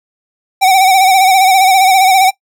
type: tone with vibrato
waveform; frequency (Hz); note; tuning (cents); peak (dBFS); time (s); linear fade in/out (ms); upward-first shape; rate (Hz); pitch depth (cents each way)
square; 760; F#5; +46; -6; 0.61-2.31; 20; sine; 15; 60
effects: noise-tail reverb RT60 0.1 s tail -20 dB re dry